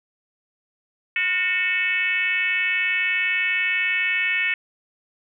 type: tone with frequency modulation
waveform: sine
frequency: 2217 Hz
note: C#7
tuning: in tune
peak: -19 dBFS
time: 1.16-4.54 s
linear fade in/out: 2 ms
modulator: 390 Hz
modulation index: 1.3
effects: 10-bit